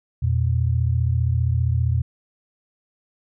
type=tone pair together; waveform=sine; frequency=84.85 / 120 Hz; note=F2 / B2; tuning=-49 / -49 cents; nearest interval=tritone; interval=600 cents; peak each=-20 dBFS; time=0.22-2.02 s; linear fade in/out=10 ms; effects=none